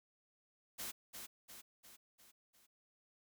white noise with echo, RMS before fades -44 dBFS, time 0.78-0.92 s, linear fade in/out 20 ms, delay 350 ms, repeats 5, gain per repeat -5 dB, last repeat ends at 2.67 s, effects none

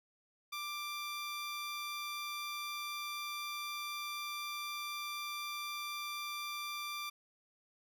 15% pulse tone, 1181 Hz, D6, 9 cents sharp, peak -33 dBFS, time 0.52-7.1 s, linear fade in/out 10 ms, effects none

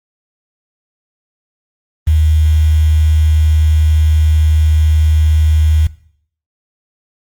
sine tone with quantisation, 77.78 Hz, D#2, in tune, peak -7 dBFS, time 2.07-5.87 s, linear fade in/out 5 ms, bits 5, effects noise-tail reverb RT60 0.6 s tail -19 dB re dry + Opus 24 kbps

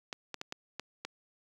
clicks, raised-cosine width 0.2 ms, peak -20 dBFS, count 6, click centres 0.128 / 0.343 / 0.414 / 0.524 / 0.796 / 1.05 s, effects high-pass 150 Hz 12 dB/octave + 10-bit

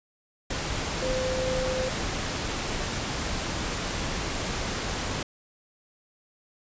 sine tone in noise, 516 Hz, C5, 24 cents flat, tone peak -27 dBFS, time 1.02-1.89 s, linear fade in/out 5 ms, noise pink, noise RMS -30 dBFS, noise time 0.5-5.23 s, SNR 0 dB, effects resampled to 16000 Hz

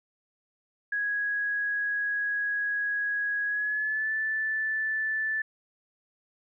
sine tone with pitch glide, 1661.2 to 1754.9 Hz, G#6 to A6, 0 to -5 cents, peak -26 dBFS, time 0.92-5.42 s, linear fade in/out 5 ms, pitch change +95 cents, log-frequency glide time 3.46-4.11 s, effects none

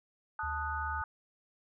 sine chord, D# diminished, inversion second, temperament equal, 880 / 1244.5 / 1480 Hz, A5 / D#6 / F#6, 0 / 0 / 0 cents, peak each -38 dBFS, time 0.39-1.04 s, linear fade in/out 2 ms
sine tone, 74.8 Hz, D2, 32 cents sharp, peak -39 dBFS, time 0.43-1.02 s, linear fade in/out 5 ms
effects none

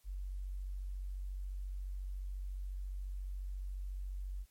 sine tone, 47.11 Hz, F#1, 32 cents sharp, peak -38 dBFS, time 0.04-4.46 s, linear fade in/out 50 ms, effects white hiss -72 dBFS RMS until 4.5 s + MP3 64 kbps

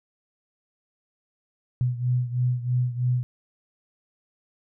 sine beating tone pair, 123.47 / 126.57 Hz, B2 / B2, 0 / +43 cents, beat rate 3.1 Hz, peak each -23 / -27 dBFS, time 1.81-3.23 s, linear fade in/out 0 ms, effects none

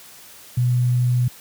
sine tone with sample-and-hold, 123.47 Hz, B2, in tune, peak -15 dBFS, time 0.57-1.28 s, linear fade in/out 5 ms, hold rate 11025 Hz, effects white hiss -44 dBFS RMS until 1.4 s + high-pass 60 Hz 12 dB/octave

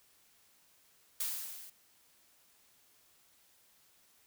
blue noise with level ramp, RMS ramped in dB -34 to -52 dBFS, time 1.2-1.7 s, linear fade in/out 5 ms, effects white hiss -67 dBFS RMS until 4.26 s

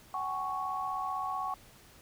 sine chord, F# suspended second, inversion none, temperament equal with one note detuned, 754.7 / 830.6 / 1108.7 Hz, F#5 / G#5 / C#6, +34 / 0 / 0 cents, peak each -37 / -40 / -34 dBFS, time 0.14-1.54 s, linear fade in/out 2 ms, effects pink hiss -57 dBFS RMS until 2.01 s

